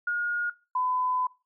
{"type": "tone pair in turn", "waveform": "sine", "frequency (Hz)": [1432, 1007.4], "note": ["F6", "B5"], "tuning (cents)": [43, 34], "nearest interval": "tritone", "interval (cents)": 609, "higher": "first", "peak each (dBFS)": -24, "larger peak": "neither", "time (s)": [[0.07, 0.5], [0.75, 1.27]], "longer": "second", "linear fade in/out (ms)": 5, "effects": ["noise-tail reverb RT60 0.3 s tail -21 dB re dry"]}